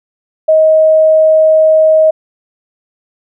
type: tone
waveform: sine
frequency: 630 Hz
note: D#5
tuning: 21 cents sharp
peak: -4 dBFS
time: 0.48-2.11 s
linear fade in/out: 10 ms
effects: none